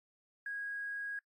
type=tone with tanh clipping; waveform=triangle; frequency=1646 Hz; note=G#6; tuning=16 cents flat; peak=-37 dBFS; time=0.46-1.19 s; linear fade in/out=2 ms; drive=2 dB; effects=noise-tail reverb RT60 0.1 s tail -23 dB re dry + AAC 64 kbps